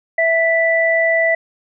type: tone pair together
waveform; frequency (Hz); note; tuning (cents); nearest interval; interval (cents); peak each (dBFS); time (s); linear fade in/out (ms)
sine; 659.2 / 1975.5; E5 / B6; 0 / 0; octave + perfect fifth; 1900; -15; 0.18-1.35; 5
effects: none